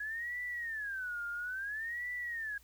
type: tone with vibrato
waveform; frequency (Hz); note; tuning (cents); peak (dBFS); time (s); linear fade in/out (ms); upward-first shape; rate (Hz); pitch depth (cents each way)
sine; 1666; G#6; +5; -36; 0-2.58; 5; sine; 0.59; 290
effects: added 60 Hz sine -62 dBFS peak until 2.63 s + white hiss -65 dBFS RMS until 2.63 s